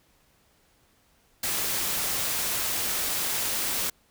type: noise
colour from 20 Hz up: white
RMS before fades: -28 dBFS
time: 1.43-3.9 s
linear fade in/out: 5 ms
effects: pink hiss -64 dBFS RMS until 4.1 s